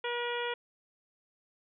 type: harmonic tone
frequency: 480 Hz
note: B4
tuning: 49 cents flat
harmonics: 1 / 2 / 3 / 4 / 5 / 6 / 7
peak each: -35 / -38 / -40 / -41 / -42 / -43 / -43 dBFS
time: 0.04-0.54 s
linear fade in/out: 5 ms
effects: none